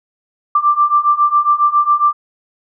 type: beating tone pair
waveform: sine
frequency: 1174.7 / 1182 Hz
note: D6 / D6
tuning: 0 / +11 cents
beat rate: 7.3 Hz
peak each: -14 / -12 dBFS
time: 0.55-2.13 s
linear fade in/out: 5 ms
effects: none